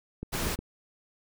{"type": "click train", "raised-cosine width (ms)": 3, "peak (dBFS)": -22, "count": 4, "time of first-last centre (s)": [0.23, 0.59], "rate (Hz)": 8.33}
{"type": "noise", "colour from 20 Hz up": "pink", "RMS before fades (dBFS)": -31, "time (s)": [0.32, 0.56], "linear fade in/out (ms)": 20}
{"effects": []}